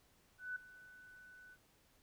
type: tone with ADSR envelope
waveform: sine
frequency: 1494 Hz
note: F#6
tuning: 16 cents sharp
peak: -38 dBFS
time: 0.38-1.57 s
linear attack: 180 ms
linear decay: 4 ms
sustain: -18 dB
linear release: 43 ms
effects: pink hiss -71 dBFS RMS until 2.02 s